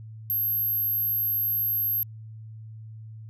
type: tone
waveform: sine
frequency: 12544 Hz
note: G9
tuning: in tune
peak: -23 dBFS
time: 0.3-2.03 s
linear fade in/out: 0 ms
effects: added 110 Hz sine -39 dBFS peak until 3.29 s